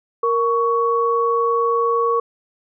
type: tone pair together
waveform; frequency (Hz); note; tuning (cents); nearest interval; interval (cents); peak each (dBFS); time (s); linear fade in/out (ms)
sine; 466.2 / 1117.8; A#4 / C#6; 0 / +14; octave + minor third; 1514; -18; 0.23-2.2; 5
effects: none